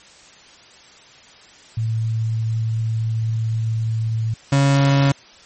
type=tone pair in turn; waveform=sine / 35% pulse; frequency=112 / 138.93 Hz; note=A2 / C#3; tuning=+31 / +4 cents; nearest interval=major third; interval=373 cents; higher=second; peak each=-18 / -11 dBFS; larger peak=second; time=1.77-4.34 / 4.52-5.12 s; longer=first; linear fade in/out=5 ms; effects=white hiss -46 dBFS RMS until 5.45 s + MP3 32 kbps